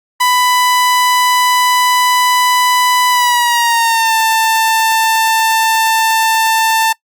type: tone with pitch glide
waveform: sawtooth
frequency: 995 to 891.6 Hz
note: B5 to A5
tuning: +13 to +23 cents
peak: -6 dBFS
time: 0.2-6.93 s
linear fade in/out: 10 ms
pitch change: -190 cents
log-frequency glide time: 3.1-4.15 s
effects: noise-tail reverb RT60 0.1 s tail -22 dB re dry + Opus 48 kbps